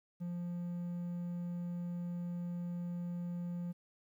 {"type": "tone", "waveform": "triangle", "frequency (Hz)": 174.61, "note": "F3", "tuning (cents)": 0, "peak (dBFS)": -35, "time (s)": [0.2, 3.73], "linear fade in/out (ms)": 20, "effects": ["12-bit"]}